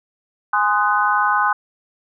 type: chord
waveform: sine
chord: Ab dominant seventh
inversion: none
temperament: just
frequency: 830.6 / 1038.3 / 1245.9 / 1495.1 Hz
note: Ab5 / C6 / Eb6 / Gb6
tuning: 0 / -14 / +2 / +18 cents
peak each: -20 dBFS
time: 0.53-1.53 s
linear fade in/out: 5 ms
effects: none